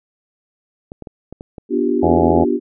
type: clicks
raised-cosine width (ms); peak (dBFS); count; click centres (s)
2; -19; 6; 0.919 / 1.023 / 1.072 / 1.326 / 1.409 / 1.582
type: chord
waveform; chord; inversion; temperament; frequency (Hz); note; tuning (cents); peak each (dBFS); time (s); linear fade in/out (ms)
sine; G dominant seventh; first; just; 245 / 294 / 352.8 / 392; B3 / D4 / F4 / G4; -14 / +2 / +18 / 0; -20; 1.69-2.6; 50
type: harmonic tone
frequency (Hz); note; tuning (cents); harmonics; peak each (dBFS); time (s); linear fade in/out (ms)
84.2; E2; +37; 1 / 2 / 3 / 4 / 5 / 6 / 7 / 8 / 9 / 10; -22 / -22 / -22 / -22 / -22 / -22 / -22 / -22 / -22 / -22; 2.02-2.45; 20
effects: none